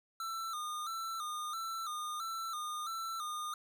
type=tone with vibrato; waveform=square; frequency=1276 Hz; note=D#6; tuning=43 cents sharp; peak=-38 dBFS; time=0.2-3.54 s; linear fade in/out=2 ms; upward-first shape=square; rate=1.5 Hz; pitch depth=79 cents each way; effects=none